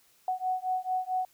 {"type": "beating tone pair", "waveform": "sine", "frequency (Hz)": [740, 744.5], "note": ["F#5", "F#5"], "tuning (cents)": [0, 11], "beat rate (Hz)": 4.5, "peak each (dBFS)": -31, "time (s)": [0.28, 1.25], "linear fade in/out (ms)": 2, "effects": ["white hiss -64 dBFS RMS until 1.33 s"]}